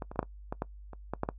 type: clicks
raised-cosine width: 1 ms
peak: -22 / -27 / -28 / -12 / -22 / -20 / -17 / -30 / -18 / -15 / -17 dBFS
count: 11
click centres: 0.022 / 0.115 / 0.159 / 0.192 / 0.229 / 0.525 / 0.621 / 0.933 / 1.136 / 1.234 / 1.289 s
effects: noise-tail reverb RT60 0.1 s tail -21 dB re dry + added 50 Hz sine -45 dBFS peak until 1.38 s